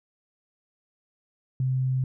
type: tone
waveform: sine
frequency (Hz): 130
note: C3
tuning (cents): -11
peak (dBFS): -22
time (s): 1.6-2.04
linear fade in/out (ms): 2
effects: none